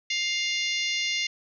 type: harmonic tone with a mistuned harmonic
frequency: 702 Hz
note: F5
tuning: 9 cents sharp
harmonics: 3 / 4 / 5 / 6 / 7 / 8 / 9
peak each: -29 / -31 / -33 / -35 / -36 / -37 / -38 dBFS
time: 0.1-1.27 s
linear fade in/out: 5 ms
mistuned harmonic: 9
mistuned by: +27 cents
effects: none